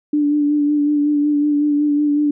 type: tone with vibrato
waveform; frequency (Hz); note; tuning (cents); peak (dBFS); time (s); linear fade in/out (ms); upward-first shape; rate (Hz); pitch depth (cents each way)
sine; 293.7; D4; 0; -13; 0.13-2.31; 5; sine; 5.4; 25
effects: none